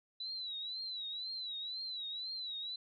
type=tone with vibrato; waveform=sine; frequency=3956 Hz; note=B7; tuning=2 cents sharp; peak=-39 dBFS; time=0.2-2.76 s; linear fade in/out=5 ms; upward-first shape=triangle; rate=2 Hz; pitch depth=120 cents each way; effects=none